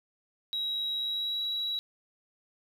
sine tone with pitch glide, 3851 to 3891 Hz, B7 to B7, -44 to -27 cents, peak -28 dBFS, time 0.53-1.79 s, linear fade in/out 0 ms, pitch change +17 cents, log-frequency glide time 0.95-1.41 s, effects tanh soft clip ceiling -26 dBFS + 10-bit

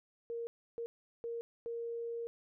sine tone bursts at uneven times, 466.2 Hz, A#4, in tune, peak -37 dBFS, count 4, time 0.3-0.47 / 0.78-0.86 / 1.24-1.41 / 1.66-2.27 s, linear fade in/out 0 ms, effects none

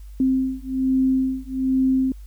sine beating tone pair, 261.6 / 262.8 Hz, C4 / C4, 0 / +8 cents, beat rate 1.2 Hz, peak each -21 dBFS, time 0.2-2.12 s, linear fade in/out 2 ms, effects added 50 Hz sine -36 dBFS peak until 2.26 s + white hiss -59 dBFS RMS until 2.26 s

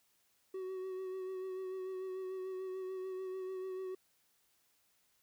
triangle tone with vibrato, 375.3 Hz, F#4, 25 cents sharp, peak -37 dBFS, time 0.54-3.95 s, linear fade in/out 5 ms, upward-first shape sine, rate 6.8 Hz, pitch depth 24 cents each way, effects white hiss -74 dBFS RMS until 5.22 s

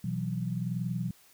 sine chord, B suspended fourth, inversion none, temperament just, 123.47 / 164.63 / 185.21 Hz, B2 / E3 / F#3, 0 / -2 / +2 cents, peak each -34 dBFS, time 0.04-1.11 s, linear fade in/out 5 ms, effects white hiss -60 dBFS RMS until 1.33 s

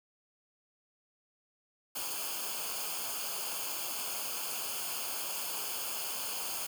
white noise with comb filter, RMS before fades -37 dBFS, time 1.95-6.67 s, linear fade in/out 10 ms, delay 0.52 ms, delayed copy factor -0.75, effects none

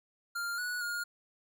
square tone with pitch steps, 1398 / 1468 / 1424 Hz, F6 / F#6 / F6, +1 / -14 / +33 cents, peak -34 dBFS, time 0.35-1.04 s, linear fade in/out 10 ms, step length 230 ms, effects none

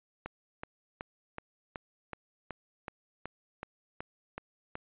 click train, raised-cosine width 0.5 ms, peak -23 dBFS, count 13, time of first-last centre 0.26-4.754 s, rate 2.67 Hz, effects resampled to 8000 Hz

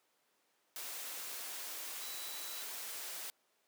sine tone in noise, 3948 Hz, B7, 1 cent flat, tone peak -50 dBFS, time 2.02-2.63 s, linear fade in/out 0 ms, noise white, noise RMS -44 dBFS, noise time 0.76-3.3 s, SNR -9 dB, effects pink hiss -75 dBFS RMS until 3.67 s + high-pass 400 Hz 12 dB/octave

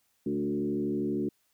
sine tone with frequency modulation, 290.5 Hz, D4, 19 cents flat, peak -27 dBFS, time 0.26-1.29 s, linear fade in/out 5 ms, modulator 72.5 Hz, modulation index 1.4, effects white hiss -72 dBFS RMS until 1.53 s

